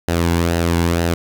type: tone with flanger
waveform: sawtooth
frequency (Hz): 84.8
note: E2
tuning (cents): +50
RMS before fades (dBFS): -17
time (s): 0.08-1.14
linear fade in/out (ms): 0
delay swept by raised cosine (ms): 0.87 to 1.64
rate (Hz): 2.1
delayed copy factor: -0.5
effects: none